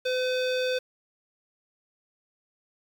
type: tone with low-pass filter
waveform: square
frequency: 508 Hz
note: B4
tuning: 49 cents sharp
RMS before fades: -27 dBFS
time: 0.05-0.79 s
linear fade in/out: 10 ms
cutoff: 4000 Hz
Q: 2.3
effects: 8-bit